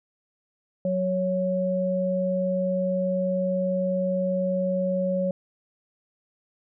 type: tone pair together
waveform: sine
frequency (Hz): 184.85 / 554.4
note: F#3 / C#5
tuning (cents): -1 / 0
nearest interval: octave + perfect fifth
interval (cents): 1901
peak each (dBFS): -26 / -24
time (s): 0.85-5.31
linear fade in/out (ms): 2
effects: none